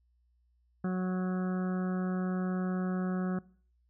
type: harmonic tone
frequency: 184.2 Hz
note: F#3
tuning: 7 cents flat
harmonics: 1 / 2 / 3 / 4 / 6 / 7 / 8 / 9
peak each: -29 / -39 / -45 / -45 / -50 / -47 / -49 / -52 dBFS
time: 0.84-3.39 s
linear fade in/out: 5 ms
effects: noise-tail reverb RT60 0.5 s tail -22 dB re dry + added 60 Hz sine -67 dBFS peak until 3.89 s